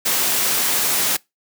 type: noise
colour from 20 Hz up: white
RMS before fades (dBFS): -19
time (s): 0.05-1.17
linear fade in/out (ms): 10
effects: noise-tail reverb RT60 0.2 s tail -24 dB re dry + high-pass 150 Hz 12 dB/octave